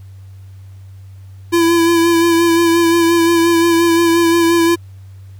square tone with vibrato, 336.6 Hz, E4, 36 cents sharp, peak -10 dBFS, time 1.52-4.76 s, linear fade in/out 20 ms, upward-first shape sine, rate 5.7 Hz, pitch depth 27 cents each way, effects added 96 Hz sine -33 dBFS peak until 5.39 s + pink hiss -55 dBFS RMS until 5.39 s

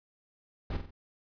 brown noise with echo, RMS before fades -32 dBFS, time 0.7-0.77 s, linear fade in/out 5 ms, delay 46 ms, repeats 3, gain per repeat -7 dB, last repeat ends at 0.908 s, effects resampled to 11025 Hz

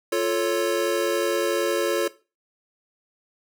square chord, F augmented, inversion none, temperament equal, 349.2 / 440 / 554.4 Hz, F4 / A4 / C#5, 0 / 0 / 0 cents, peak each -26 dBFS, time 0.12-2.08 s, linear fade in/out 5 ms, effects noise-tail reverb RT60 0.3 s tail -17 dB re dry

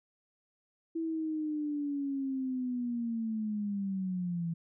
sine linear sweep, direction down, 329.6 to 164.81 Hz, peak -31 dBFS, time 0.95-4.54 s, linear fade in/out 10 ms, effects none

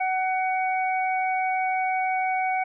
harmonic tone, 749 Hz, F#5, 21 cents sharp, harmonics 1 / 2 / 3, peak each -23 / -36 / -29 dBFS, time 0-2.64 s, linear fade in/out 10 ms, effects none

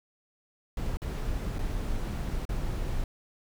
brown noise with dropouts, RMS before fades -31 dBFS, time 0.77-3.04 s, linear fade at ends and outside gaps 2 ms, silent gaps 0.971-1.018 / 1.585-1.59 / 2.453-2.491 s, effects none

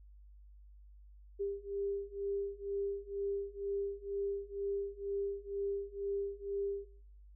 sine beating tone pair, 398.1 / 400.2 Hz, G4 / G4, +27 / +36 cents, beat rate 2.1 Hz, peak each -39 / -38 dBFS, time 1.39-6.86 s, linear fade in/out 20 ms, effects noise-tail reverb RT60 0.7 s tail -21 dB re dry + added 50 Hz sine -54 dBFS peak until 7.35 s

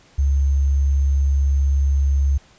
sine tone with sample-and-hold, 69.3 Hz, C#2, in tune, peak -14 dBFS, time 0.18-2.38 s, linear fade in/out 10 ms, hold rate 6300 Hz, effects pink hiss -52 dBFS RMS until 2.58 s + resampled to 16000 Hz

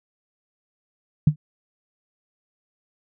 sine tone with exponential decay, 150 Hz, D3, 37 cents sharp, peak -7 dBFS, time 1.27-1.36 s, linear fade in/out 5 ms, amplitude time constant 18 ms, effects none

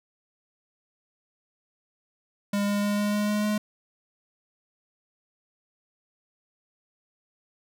square tone with pitch steps, 202.7 / 204 / 205.3 / 206.6 / 207.9 / 209.2 / 210.6 Hz, G#3 / G#3 / G#3 / G#3 / G#3 / G#3 / G#3, -42 / -31 / -20 / -9 / +2 / +13 / +24 cents, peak -24 dBFS, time 2.53-3.58 s, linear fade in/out 5 ms, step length 150 ms, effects none

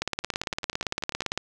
two click trains, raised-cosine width 0.2 ms, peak -22 / -9 dBFS, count 12 / 25, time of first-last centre 0.24-1.318 / 0.02-1.376 s, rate 10.2 / 17.7 Hz, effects none

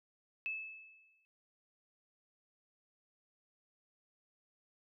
sine tone with exponential decay, 2610 Hz, E7, 18 cents flat, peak -34 dBFS, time 0.46-1.25 s, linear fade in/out 0 ms, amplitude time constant 170 ms, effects none

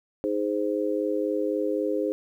harmonic tone, 103.83 Hz, G#2, in tune, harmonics 3 / 4 / 5, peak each -28 / -28 / -28 dBFS, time 0.24-2.12 s, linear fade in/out 0 ms, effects 10-bit

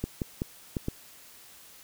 clicks, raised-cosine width 3 ms, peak -16 dBFS, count 5, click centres 0.04 / 0.218 / 0.419 / 0.768 / 0.884 s, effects white hiss -52 dBFS RMS until 1.83 s

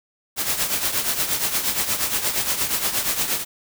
white noise with tremolo, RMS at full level -20 dBFS, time 0.36-3.45 s, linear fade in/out 50 ms, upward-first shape triangle, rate 8.5 Hz, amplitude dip 70%, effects none

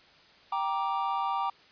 triangle chord, G minor, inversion none, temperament just, 784 / 940.8 / 1176 Hz, G5 / Bb5 / D6, 0 / +16 / +2 cents, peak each -30 dBFS, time 0.52-1.5 s, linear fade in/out 5 ms, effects white hiss -57 dBFS RMS until 1.71 s + resampled to 11025 Hz

